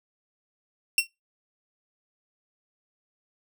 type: tone with exponential decay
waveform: sawtooth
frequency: 2727 Hz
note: F7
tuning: 42 cents flat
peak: -11 dBFS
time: 0.98-1.07 s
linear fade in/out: 2 ms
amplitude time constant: 19 ms
effects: noise-tail reverb RT60 0.2 s tail -21 dB re dry